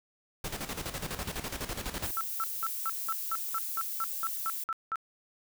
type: noise with tremolo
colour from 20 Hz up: pink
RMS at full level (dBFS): -35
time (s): 0.44-2.11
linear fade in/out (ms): 5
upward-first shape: square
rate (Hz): 12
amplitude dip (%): 65
type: noise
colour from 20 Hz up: violet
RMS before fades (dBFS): -36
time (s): 2.03-4.64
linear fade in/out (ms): 5
type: tone bursts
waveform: sine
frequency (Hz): 1326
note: E6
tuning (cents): +10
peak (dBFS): -29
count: 13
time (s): 2.17-4.957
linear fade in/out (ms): 0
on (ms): 39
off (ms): 190
effects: none